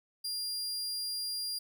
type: tone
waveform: sawtooth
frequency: 4800 Hz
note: D8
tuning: 37 cents sharp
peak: -31 dBFS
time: 0.24-1.59 s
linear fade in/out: 10 ms
effects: none